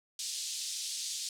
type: band-pass noise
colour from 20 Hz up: pink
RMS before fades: -38 dBFS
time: 0.19-1.29 s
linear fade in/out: 2 ms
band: 3800 to 8700 Hz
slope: 24 dB/octave
effects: none